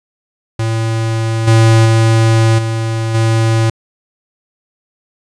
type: tone with level steps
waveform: square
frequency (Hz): 112.7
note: A2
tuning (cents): +42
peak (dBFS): -14 / -6 / -8 / -15 / -10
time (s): 0.59-3.7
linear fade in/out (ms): 5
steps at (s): 1.47 / 1.85 / 2.58 / 3.14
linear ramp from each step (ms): 10
effects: resampled to 22050 Hz + 8-bit

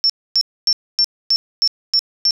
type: tone bursts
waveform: sine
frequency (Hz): 5400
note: E8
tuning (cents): +41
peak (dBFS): -11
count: 8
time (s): 0.04-2.308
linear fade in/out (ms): 0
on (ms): 56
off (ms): 260
effects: none

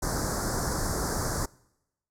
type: band-stop noise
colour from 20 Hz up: pink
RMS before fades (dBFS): -29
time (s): 0.02-1.46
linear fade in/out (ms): 10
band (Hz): 1700 to 4800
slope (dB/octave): 48
effects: noise-tail reverb RT60 0.9 s tail -24 dB re dry + low-pass 11000 Hz 12 dB/octave

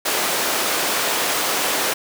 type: high-pass noise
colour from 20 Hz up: pink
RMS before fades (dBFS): -21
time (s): 0.05-1.94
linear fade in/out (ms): 10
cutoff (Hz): 430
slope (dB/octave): 12
effects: none

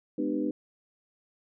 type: tone cluster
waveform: sine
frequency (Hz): 210.1 / 252 / 301.1 / 386.5 / 492.5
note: G#3 / B3 / D4 / G4 / B4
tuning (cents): +20 / +35 / +43 / -24 / -5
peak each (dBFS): -36 / -33 / -29 / -37 / -37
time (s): 0.18-0.51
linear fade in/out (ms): 5
effects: none

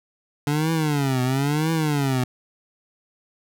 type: tone with vibrato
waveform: 25% pulse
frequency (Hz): 143.5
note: D3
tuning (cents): -40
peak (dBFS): -16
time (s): 0.47-2.24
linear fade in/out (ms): 2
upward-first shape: triangle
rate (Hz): 1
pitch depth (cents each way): 240
effects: none

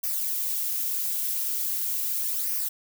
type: noise with flanger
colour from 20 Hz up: violet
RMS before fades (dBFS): -28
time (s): 0.03-2.69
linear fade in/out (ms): 10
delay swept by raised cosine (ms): 0.26 to 5.46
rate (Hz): 0.4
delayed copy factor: -0.55
effects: none

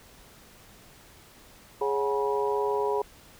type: harmonic tone with a mistuned harmonic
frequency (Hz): 138.59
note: C#3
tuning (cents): 0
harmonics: 3 / 4 / 5 / 6 / 7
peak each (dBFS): -26 / -35 / -37 / -36 / -30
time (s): 1.81-3.02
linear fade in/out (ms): 5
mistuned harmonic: 5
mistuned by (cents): +99
effects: pink hiss -53 dBFS RMS until 3.39 s

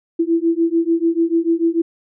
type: beating tone pair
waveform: sine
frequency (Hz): 329.6 / 336.4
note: E4 / E4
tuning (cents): 0 / +35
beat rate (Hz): 6.8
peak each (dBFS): -17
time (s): 0.19-1.82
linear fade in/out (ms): 10
effects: none

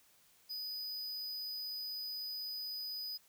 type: tone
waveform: square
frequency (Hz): 4978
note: D#8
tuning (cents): 0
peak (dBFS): -40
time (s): 0.49-3.18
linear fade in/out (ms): 20
effects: white hiss -67 dBFS RMS until 3.28 s

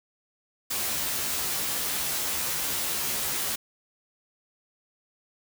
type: noise with comb filter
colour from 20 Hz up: white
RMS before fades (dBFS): -29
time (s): 0.7-3.56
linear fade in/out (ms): 10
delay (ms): 14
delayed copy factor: +0.85
effects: none

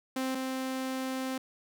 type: tone pair in turn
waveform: sawtooth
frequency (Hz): 261.6 / 261.6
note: C4 / C4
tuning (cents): 0 / 0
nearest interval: unison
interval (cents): 0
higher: neither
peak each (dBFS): -26 / -28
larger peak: first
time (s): 0.16-0.35 / 0.35-1.38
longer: second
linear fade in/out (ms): 5
effects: none

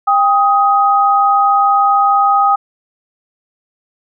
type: tone pair together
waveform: sine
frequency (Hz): 798 / 1253.3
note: G5 / D#6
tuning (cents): +31 / +12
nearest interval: minor sixth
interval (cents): 781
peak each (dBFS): -11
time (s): 0.07-2.56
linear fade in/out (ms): 10
effects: none

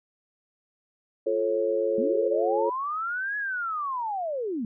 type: chord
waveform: sine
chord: F augmented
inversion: none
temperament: just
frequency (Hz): 349.2 / 436.5 / 545.7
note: F4 / A4 / C#5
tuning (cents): 0 / -14 / -27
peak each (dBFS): -30 / -26 / -26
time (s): 1.26-2.7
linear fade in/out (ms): 10
type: linear two-way sweep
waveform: sine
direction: up then down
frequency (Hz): 206.7 to 1698 to 206.7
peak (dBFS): -27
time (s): 1.98-4.65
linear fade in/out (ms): 2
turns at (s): 3.37
effects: none

